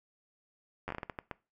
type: slowing click train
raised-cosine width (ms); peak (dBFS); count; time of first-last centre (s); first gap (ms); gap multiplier
0.5; -22; 10; 0.88-1.312; 10; 1.37
effects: noise-tail reverb RT60 0.3 s tail -21 dB re dry